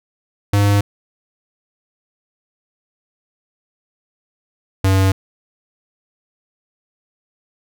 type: tone pair in turn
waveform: square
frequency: 101.5 / 95.8 Hz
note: G#2 / G2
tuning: -39 / -39 cents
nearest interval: minor second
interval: 100 cents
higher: first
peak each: -12 dBFS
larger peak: neither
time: 0.53-0.81 / 4.84-5.12 s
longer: neither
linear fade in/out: 5 ms
effects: none